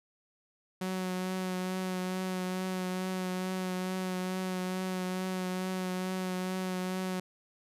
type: tone with vibrato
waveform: sawtooth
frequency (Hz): 185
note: F#3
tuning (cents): 0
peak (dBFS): -28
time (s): 0.81-7.2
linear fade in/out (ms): 5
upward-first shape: triangle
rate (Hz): 2.3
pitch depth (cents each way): 20
effects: resampled to 32000 Hz